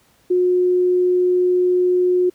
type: tone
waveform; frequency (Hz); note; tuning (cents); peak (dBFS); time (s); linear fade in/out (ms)
sine; 361.4; F#4; -41; -13; 0.3-2.3; 10
effects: pink hiss -57 dBFS RMS until 2.34 s + high-pass 60 Hz 12 dB/octave